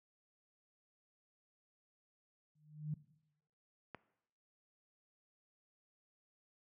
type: tone with exponential growth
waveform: sine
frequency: 151.7 Hz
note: D#3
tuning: 44 cents flat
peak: -33 dBFS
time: 2.55-2.94 s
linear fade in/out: 5 ms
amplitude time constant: 84 ms
type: click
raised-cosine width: 0.5 ms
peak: -31 dBFS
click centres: 3.947 s
effects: noise-tail reverb RT60 0.8 s tail -18 dB re dry + high-pass 100 Hz 12 dB/octave